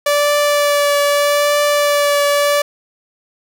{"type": "tone with vibrato", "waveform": "sawtooth", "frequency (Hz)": 580, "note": "D5", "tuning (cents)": -22, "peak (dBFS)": -8, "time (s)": [0.06, 2.62], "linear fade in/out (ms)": 5, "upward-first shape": "triangle", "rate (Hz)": 0.8, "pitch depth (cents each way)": 17, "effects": []}